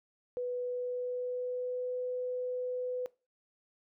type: tone with pitch glide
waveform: sine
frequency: 493.9 to 500.5 Hz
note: B4 to B4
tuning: 0 to +23 cents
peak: -32 dBFS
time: 0.37-3.06 s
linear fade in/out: 0 ms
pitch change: +23 cents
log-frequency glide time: 0.6-1.97 s
effects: noise-tail reverb RT60 0.3 s tail -21 dB re dry